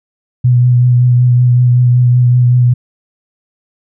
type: tone with vibrato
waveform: sine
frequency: 123.47 Hz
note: B2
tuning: in tune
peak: -5 dBFS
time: 0.44-2.74 s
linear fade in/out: 10 ms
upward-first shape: triangle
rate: 5.3 Hz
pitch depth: 24 cents each way
effects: none